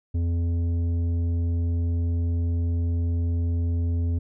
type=tone with tanh clipping; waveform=triangle; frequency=85 Hz; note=F2; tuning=46 cents flat; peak=-23 dBFS; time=0.14-4.19 s; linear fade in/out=10 ms; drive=13 dB; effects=none